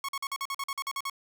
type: tone bursts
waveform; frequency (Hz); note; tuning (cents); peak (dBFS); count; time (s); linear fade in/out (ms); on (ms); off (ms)
sawtooth; 1100; C#6; -14; -27; 12; 0.04-1.098; 2; 46; 46
effects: none